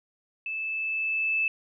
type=tone with level ramp; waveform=sine; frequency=2625 Hz; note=E7; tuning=8 cents flat; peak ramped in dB=-30 to -22 dBFS; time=0.46-1.48 s; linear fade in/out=2 ms; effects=none